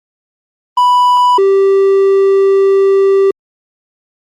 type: tone pair in turn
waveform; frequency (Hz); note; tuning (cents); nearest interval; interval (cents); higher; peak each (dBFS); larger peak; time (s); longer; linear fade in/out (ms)
triangle; 987.8 / 390.7; B5 / G4; 0 / -6; octave + major third; 1606; first; -4; neither; 0.77-1.38 / 1.38-3.31; second; 5
effects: Opus 24 kbps